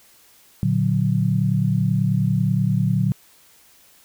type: chord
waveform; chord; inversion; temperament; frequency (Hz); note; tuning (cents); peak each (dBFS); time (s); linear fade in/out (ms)
sine; Bb augmented; none; equal; 116.54 / 146.83 / 185; Bb2 / D3 / F#3; 0 / 0 / 0; -21; 0.63-3.12; 0
effects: white hiss -53 dBFS RMS until 4.04 s